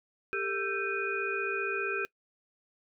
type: tone cluster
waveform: sine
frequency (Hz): 396.7 / 451.9 / 1335 / 1563 / 2470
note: G4 / A4 / E6 / G6 / D#7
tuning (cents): +21 / +46 / +22 / -6 / -13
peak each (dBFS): -35 / -39 / -38 / -35 / -34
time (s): 0.33-2.05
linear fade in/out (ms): 0
effects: noise-tail reverb RT60 0.1 s tail -23 dB re dry